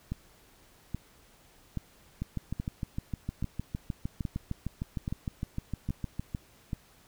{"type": "two click trains", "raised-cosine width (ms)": 5, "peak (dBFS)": [-20, -20], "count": [28, 9], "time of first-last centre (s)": [[2.22, 6.348], [0.12, 6.732]], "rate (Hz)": [6.54, 1.21], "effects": ["pink hiss -60 dBFS RMS until 7.07 s"]}